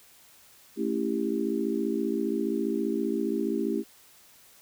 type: chord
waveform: sine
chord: A dominant seventh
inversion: none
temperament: just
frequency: 220 / 275 / 330 / 396 Hz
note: A3 / C#4 / E4 / G4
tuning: 0 / -14 / +2 / +18 cents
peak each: -31 dBFS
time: 0.76-3.84 s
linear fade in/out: 50 ms
effects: white hiss -56 dBFS RMS until 4.61 s